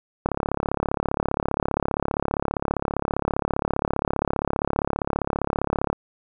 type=click train; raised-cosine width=1 ms; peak=-8 dBFS; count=200; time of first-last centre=0.26-5.93 s; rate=35.1 Hz; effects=none